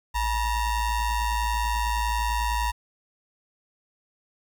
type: ring-modulated tone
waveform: square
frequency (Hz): 454.6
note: A#4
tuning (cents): -43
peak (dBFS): -21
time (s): 0.14-2.72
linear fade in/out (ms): 20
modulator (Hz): 510
effects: 10-bit